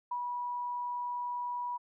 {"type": "tone with ADSR envelope", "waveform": "sine", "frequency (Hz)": 975, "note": "B5", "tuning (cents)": -23, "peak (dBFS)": -31, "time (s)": [0.11, 1.78], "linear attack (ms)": 7, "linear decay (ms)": 69, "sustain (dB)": -2, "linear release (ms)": 20, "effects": []}